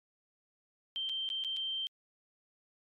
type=tone with dropouts; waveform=sine; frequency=3136 Hz; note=G7; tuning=in tune; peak=-33 dBFS; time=0.96-1.87 s; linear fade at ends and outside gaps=0 ms; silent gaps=1.091-1.095 / 1.29-1.301 / 1.439-1.447 / 1.565-1.569 s; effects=MP3 64 kbps